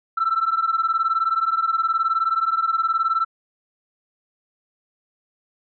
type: beating tone pair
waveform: sine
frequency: 1323 / 1342 Hz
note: E6 / E6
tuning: +6 / +31 cents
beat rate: 19 Hz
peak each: -20 dBFS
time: 0.17-3.25 s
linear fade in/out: 10 ms
effects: tanh soft clip ceiling -13 dBFS